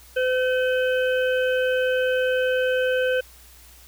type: harmonic tone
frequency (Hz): 510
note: C5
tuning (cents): -44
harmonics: 1 / 3 / 5 / 6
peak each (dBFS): -20 / -26 / -34 / -35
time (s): 0.16-3.21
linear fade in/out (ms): 10
effects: added 60 Hz sine -50 dBFS peak until 3.87 s + white hiss -50 dBFS RMS until 3.87 s